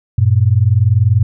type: tone pair together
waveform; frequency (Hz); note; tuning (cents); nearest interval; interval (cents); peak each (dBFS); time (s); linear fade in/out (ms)
sine; 96.34 / 116.54; G2 / A#2; -30 / 0; minor third; 330; -11; 0.18-1.23; 5
effects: none